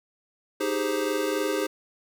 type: chord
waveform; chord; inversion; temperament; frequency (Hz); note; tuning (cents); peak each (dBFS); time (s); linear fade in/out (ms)
square; Ab major seventh; second; equal; 311.1 / 392 / 415.3 / 523.3; Eb4 / G4 / Ab4 / C5; 0 / 0 / 0 / 0; -31; 0.6-1.67; 10
effects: none